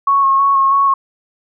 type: tone with vibrato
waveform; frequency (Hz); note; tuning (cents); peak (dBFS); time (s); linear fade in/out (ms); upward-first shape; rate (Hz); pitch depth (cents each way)
sine; 1097; C#6; -18; -9; 0.07-0.94; 5; square; 3.1; 18
effects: none